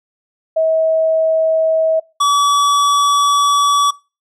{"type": "tone pair in turn", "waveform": ["sine", "square"], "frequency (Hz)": [642, 1143.9], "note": ["E5", "D6"], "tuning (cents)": [-46, -46], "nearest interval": "minor seventh", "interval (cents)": 1000, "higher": "second", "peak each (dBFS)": -11, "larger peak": "neither", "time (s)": [[0.56, 2], [2.2, 3.91]], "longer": "second", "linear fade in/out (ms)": 10, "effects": ["noise-tail reverb RT60 0.3 s tail -22 dB re dry", "low-pass 9000 Hz 12 dB/octave"]}